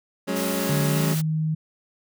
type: chord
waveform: 25% pulse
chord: F# suspended second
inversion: none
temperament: equal with one note detuned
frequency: 185 / 210.9 / 277.2 Hz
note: F#3 / G#3 / C#4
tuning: 0 / +27 / 0 cents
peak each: -25 dBFS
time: 0.27-1.15 s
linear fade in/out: 20 ms
type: noise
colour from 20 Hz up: white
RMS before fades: -32 dBFS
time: 0.35-1.22 s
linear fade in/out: 20 ms
type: tone with pitch glide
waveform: sine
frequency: 148.1 to 156.91 Hz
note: D3 to D#3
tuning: +15 to +15 cents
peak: -21 dBFS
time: 0.69-1.55 s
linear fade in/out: 10 ms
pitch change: +100 cents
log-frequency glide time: 0.88-1.04 s
effects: none